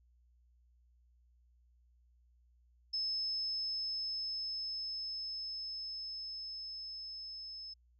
sine tone with level ramp, 5220 Hz, E8, 18 cents flat, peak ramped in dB -33 to -44 dBFS, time 2.93-7.74 s, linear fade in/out 10 ms, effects added 60 Hz sine -65 dBFS peak until 7.99 s

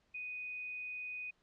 sine tone, 2489 Hz, D#7, in tune, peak -40 dBFS, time 0.14-1.31 s, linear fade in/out 10 ms, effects pink hiss -75 dBFS RMS until 1.42 s + low-pass 5000 Hz 12 dB/octave

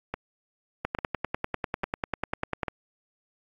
two click trains, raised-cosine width 0.5 ms, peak -12 / -15 dBFS, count 19 / 4, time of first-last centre 0.85-2.632 / 0.14-2.682 s, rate 10.1 / 1.18 Hz, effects AAC 48 kbps

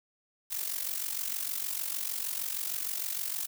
blue noise with amplitude modulation, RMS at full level -31 dBFS, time 0.5-3.47 s, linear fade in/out 20 ms, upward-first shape sine, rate 46.5 Hz, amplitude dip 75%, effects none

